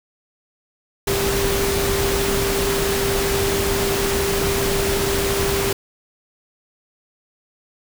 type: tone in noise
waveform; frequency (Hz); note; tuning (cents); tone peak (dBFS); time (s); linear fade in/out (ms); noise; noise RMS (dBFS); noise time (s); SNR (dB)
sine; 395.5; G4; +15; -21; 1.07-5.73; 5; pink; -22; 1.07-5.73; -2
effects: none